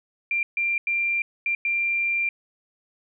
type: tone bursts at uneven times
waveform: sine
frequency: 2376 Hz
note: D7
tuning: 20 cents sharp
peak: -21 dBFS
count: 5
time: 0.31-0.43 / 0.57-0.78 / 0.87-1.22 / 1.46-1.55 / 1.65-2.29 s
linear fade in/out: 2 ms
effects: none

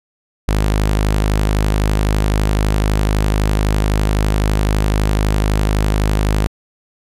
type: tone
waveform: sawtooth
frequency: 51.91 Hz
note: G#1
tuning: in tune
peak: -9 dBFS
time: 0.48-6.47 s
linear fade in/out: 0 ms
effects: resampled to 32000 Hz

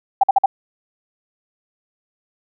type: tone bursts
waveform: sine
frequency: 784 Hz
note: G5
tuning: in tune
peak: -8 dBFS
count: 4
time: 0.21-0.46 s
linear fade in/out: 5 ms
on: 25 ms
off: 50 ms
effects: none

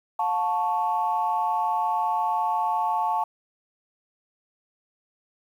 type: chord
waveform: sine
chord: F augmented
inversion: none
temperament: equal with one note detuned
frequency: 714.4 / 880 / 1108.7 Hz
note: F5 / A5 / C#6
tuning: +39 / 0 / 0 cents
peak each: -28 / -23 / -29 dBFS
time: 0.19-3.24 s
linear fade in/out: 5 ms
effects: tanh soft clip ceiling -13 dBFS + 9-bit

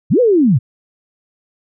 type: linear two-way sweep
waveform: sine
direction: up then down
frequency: 85.1 to 517 to 102.8 Hz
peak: -8 dBFS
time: 0.1-0.59 s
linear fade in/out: 20 ms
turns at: 0.2 s
effects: none

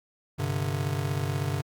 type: chord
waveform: square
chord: G suspended fourth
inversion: none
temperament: just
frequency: 98 / 130.67 / 147 Hz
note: G2 / C3 / D3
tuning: 0 / -2 / +2 cents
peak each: -32 dBFS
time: 0.38-1.62 s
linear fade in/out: 20 ms
effects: Opus 48 kbps

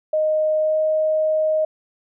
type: tone with pitch glide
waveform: sine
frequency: 620 to 624 Hz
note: D#5 to D#5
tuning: -6 to +5 cents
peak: -16 dBFS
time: 0.13-1.65 s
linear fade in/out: 5 ms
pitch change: +11 cents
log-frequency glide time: 0.6-0.77 s
effects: none

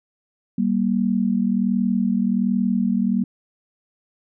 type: tone pair together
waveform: sine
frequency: 194.3 / 235.6 Hz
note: G3 / A#3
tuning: -15 / +19 cents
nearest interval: minor third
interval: 334 cents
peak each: -20 dBFS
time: 0.58-3.24 s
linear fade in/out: 5 ms
effects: none

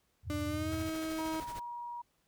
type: chord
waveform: sine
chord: E minor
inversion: none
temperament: equal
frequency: 82.41 / 98 / 123.47 Hz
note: E2 / G2 / B2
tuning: 0 / 0 / 0 cents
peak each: -40 / -41 / -45 dBFS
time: 0.23-0.9 s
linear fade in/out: 50 ms
type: tone with pitch glide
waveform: 35% pulse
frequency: 297.1 to 318.4 Hz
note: D4 to D#4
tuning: +20 to +40 cents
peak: -33 dBFS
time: 0.3-1.4 s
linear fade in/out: 0 ms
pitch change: +120 cents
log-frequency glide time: 0.47-0.74 s
type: noise with tremolo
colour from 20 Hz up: pink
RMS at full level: -46 dBFS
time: 0.71-1.6 s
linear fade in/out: 10 ms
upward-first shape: sine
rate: 13 Hz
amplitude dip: 65%
type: tone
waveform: sine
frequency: 955 Hz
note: A#5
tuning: 42 cents sharp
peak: -39 dBFS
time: 1.18-2.02 s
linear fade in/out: 10 ms
effects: pink hiss -75 dBFS RMS until 2.27 s

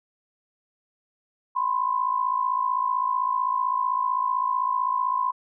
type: tone pair together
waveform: sine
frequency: 1001 / 1056.7 Hz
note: B5 / C6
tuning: +23 / +17 cents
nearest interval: minor second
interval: 94 cents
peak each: -24 / -25 dBFS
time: 1.55-5.32 s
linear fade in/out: 20 ms
effects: none

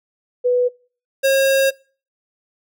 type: tone pair in turn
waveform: sine / square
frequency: 493.9 / 540.8 Hz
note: B4 / C#5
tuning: 0 / -43 cents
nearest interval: major second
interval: 157 cents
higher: second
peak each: -13 dBFS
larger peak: neither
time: 0.44-0.69 / 1.23-1.71 s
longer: second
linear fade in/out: 20 ms
effects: noise-tail reverb RT60 0.4 s tail -24 dB re dry

